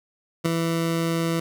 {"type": "tone with ADSR envelope", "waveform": "20% pulse", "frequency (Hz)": 165.8, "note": "E3", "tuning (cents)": 10, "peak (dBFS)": -12, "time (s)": [0.44, 1.4], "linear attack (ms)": 19, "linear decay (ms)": 6, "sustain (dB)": -5, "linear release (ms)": 6, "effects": []}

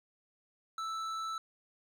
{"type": "tone with hard clipping", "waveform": "triangle", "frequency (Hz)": 1318.5, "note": "E6", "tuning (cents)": 0, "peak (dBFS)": -37, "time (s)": [0.78, 1.38], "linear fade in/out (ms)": 2, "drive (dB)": 13, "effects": []}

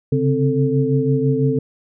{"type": "tone cluster", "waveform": "sine", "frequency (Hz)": [134.8, 140.8, 261, 442.5], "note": ["C#3", "C#3", "C4", "A4"], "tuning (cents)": [-48, 27, -4, 10], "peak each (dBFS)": -20, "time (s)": [0.12, 1.59], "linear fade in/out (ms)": 5, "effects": []}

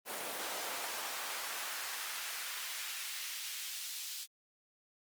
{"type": "noise with high-pass filter sweep", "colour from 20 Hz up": "pink", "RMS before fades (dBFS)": -41, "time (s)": [0.05, 4.27], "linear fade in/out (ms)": 50, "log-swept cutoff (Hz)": [460, 3900], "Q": 0.92, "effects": ["Opus 32 kbps"]}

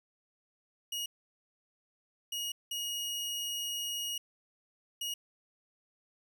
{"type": "tone bursts at uneven times", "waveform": "sawtooth", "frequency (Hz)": 2881, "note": "F#7", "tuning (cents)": -47, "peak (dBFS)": -31, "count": 4, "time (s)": [[0.92, 1.06], [2.32, 2.52], [2.71, 4.18], [5.01, 5.14]], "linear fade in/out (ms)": 5, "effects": []}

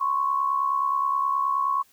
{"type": "tone pair together", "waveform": "sine", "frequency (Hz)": [1035, 1104.5], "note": ["C6", "C#6"], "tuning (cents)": [-19, -7], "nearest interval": "minor second", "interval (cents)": 112, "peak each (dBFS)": [-28, -22], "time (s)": [0, 1.83], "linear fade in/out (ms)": 20, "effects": ["white hiss -60 dBFS RMS until 1.92 s"]}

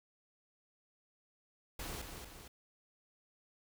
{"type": "noise with echo", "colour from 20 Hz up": "pink", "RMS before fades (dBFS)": -43, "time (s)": [1.79, 2.02], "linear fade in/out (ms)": 5, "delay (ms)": 230, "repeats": 2, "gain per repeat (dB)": -5, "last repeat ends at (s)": 2.48, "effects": []}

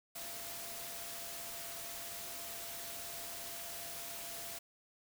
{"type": "tone in noise", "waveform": "sine", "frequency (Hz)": 681, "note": "F5", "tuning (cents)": -44, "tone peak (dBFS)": -53, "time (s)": [0.15, 4.59], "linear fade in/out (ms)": 10, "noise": "white", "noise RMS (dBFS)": -45, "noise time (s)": [0.15, 4.59], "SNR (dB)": -11, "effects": []}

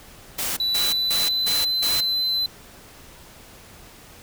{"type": "noise bursts", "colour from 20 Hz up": "white", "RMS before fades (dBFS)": -26, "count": 5, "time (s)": [0.38, 2.01], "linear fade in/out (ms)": 10, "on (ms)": 190, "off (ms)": 170}
{"type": "tone with pitch glide", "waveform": "triangle", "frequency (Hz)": [3960, 4048], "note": ["B7", "B7"], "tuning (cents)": [4, 42], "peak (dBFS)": -19, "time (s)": [0.6, 2.46], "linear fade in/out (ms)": 2, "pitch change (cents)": 38, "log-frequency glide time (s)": [0.76, 1.63]}
{"effects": ["pink hiss -46 dBFS RMS until 4.22 s"]}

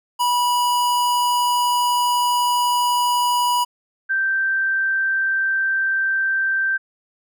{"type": "tone pair in turn", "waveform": ["square", "sine"], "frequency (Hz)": [976, 1564.6], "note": ["B5", "G6"], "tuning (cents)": [-21, -4], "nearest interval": "minor sixth", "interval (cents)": 817, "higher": "second", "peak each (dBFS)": -17, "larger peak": "neither", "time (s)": [[0.19, 3.65], [4.09, 6.78]], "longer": "first", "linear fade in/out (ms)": 20, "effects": []}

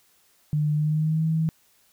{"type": "tone with pitch glide", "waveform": "sine", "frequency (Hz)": [150.3, 160.16], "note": ["D3", "E3"], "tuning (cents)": [40, -50], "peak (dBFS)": -20, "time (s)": [0.53, 1.49], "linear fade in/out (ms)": 0, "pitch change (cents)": 110, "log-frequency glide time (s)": [0.75, 1.25], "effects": ["white hiss -62 dBFS RMS until 1.92 s"]}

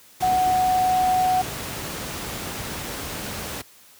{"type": "tone in noise", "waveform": "sine", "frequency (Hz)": 740, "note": "F#5", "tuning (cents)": 0, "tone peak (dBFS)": -17, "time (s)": [0.22, 1.42], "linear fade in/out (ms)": 10, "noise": "pink", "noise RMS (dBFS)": -31, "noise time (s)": [0.2, 3.62], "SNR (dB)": 11, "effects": ["white hiss -51 dBFS RMS until 3.99 s", "high-pass 60 Hz 12 dB/octave"]}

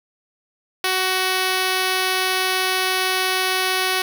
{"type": "tone", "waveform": "5% pulse", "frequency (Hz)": 373.7, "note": "F#4", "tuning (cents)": 17, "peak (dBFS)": -7, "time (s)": [0.84, 4.02], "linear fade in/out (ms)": 2, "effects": []}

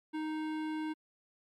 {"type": "tone with hard clipping", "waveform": "sine", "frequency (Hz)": 311.1, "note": "D#4", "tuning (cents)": 0, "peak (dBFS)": -36, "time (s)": [0.13, 0.94], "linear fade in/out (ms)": 20, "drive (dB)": 16, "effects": ["MP3 96 kbps"]}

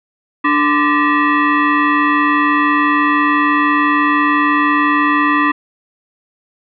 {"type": "tone with frequency modulation", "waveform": "sine", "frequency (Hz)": 440, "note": "A4", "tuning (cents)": 0, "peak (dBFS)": -10, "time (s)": [0.44, 5.52], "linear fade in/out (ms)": 10, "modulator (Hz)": 734, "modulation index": 2.3, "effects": []}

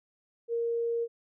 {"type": "tone", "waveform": "sine", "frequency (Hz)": 466.2, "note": "A#4", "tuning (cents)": 0, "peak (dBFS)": -27, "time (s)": [0.48, 1.08], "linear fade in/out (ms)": 50, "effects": []}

